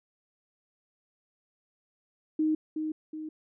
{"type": "tone with echo", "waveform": "sine", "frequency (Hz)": 311.1, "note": "D#4", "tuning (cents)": 0, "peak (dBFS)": -23, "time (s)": [2.39, 2.55], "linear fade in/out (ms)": 5, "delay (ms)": 370, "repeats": 2, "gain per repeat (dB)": -6, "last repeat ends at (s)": 3.29, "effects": []}